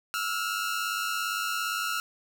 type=tone pair together; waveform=sawtooth; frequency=1318.5 / 1416 Hz; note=E6 / F6; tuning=0 / +23 cents; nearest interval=minor second; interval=123 cents; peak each=-28 / -27 dBFS; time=0.14-2 s; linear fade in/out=0 ms; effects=none